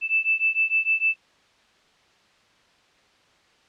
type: beating tone pair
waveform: sine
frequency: 2637 / 2643.6 Hz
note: E7 / E7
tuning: 0 / +4 cents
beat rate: 6.6 Hz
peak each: -22 dBFS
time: 0.01-1.16 s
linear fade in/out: 50 ms
effects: white hiss -59 dBFS RMS until 3.68 s + low-pass 4000 Hz 12 dB/octave